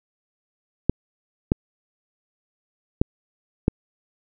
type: clicks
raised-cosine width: 3 ms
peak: -3 dBFS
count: 4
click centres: 0.896 / 1.519 / 3.015 / 3.681 s
effects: none